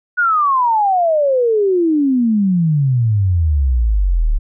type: exponential sweep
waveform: sine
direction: down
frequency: 1481 to 34.9 Hz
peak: -11 dBFS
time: 0.17-4.39 s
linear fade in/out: 20 ms
effects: none